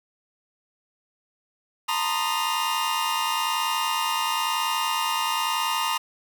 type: tone cluster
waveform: 40% pulse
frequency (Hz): 897 / 958 / 1048 / 1235 / 2820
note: A5 / A#5 / C6 / D#6 / F7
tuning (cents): +33 / +47 / +2 / -13 / +16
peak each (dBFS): -29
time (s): 1.88-5.98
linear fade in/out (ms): 10
effects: none